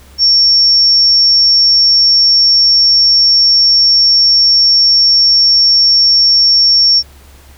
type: tone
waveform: sine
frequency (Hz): 5480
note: F8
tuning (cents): -34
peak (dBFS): -5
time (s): 0.18-7.03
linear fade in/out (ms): 50
effects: added 69 Hz sine -38 dBFS peak until 7.57 s + pink hiss -43 dBFS RMS until 7.57 s